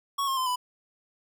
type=tone with pitch steps; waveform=square; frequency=1111 / 1070.7 / 1031.8 / 994.4 Hz; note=C#6 / C6 / C6 / B5; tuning=+4 / +40 / -24 / +12 cents; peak=-26 dBFS; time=0.18-0.56 s; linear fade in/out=10 ms; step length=95 ms; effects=none